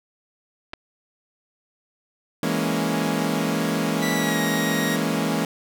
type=clicks; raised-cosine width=0.3 ms; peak=-18 dBFS; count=2; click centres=0.734 / 0.737 s
type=chord; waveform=sawtooth; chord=A# half-diminished seventh; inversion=second; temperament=equal; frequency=164.81 / 207.7 / 233.1 / 277.2 Hz; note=E3 / G#3 / A#3 / C#4; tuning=0 / 0 / 0 / 0 cents; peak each=-23 dBFS; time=2.43-5.45 s; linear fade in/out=2 ms
type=tone with pitch glide; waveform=sawtooth; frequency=1970 to 1885.4 Hz; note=B6 to A#6; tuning=-5 to +19 cents; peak=-23 dBFS; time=4.01-4.97 s; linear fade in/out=20 ms; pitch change=-76 cents; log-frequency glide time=4.15-4.39 s
effects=none